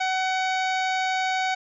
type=harmonic tone; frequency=752 Hz; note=F#5; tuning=28 cents sharp; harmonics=1 / 2 / 3 / 4 / 5 / 6 / 7 / 8 / 9; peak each=-24 / -30 / -30 / -40 / -36 / -40 / -47 / -47 / -43 dBFS; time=0-1.55 s; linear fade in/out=10 ms; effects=none